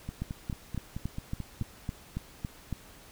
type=two click trains; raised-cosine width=5 ms; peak=-23 / -20 dBFS; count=8 / 10; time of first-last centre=0.09-1.622 / 0.22-2.727 s; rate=4.57 / 3.59 Hz; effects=pink hiss -53 dBFS RMS until 3.11 s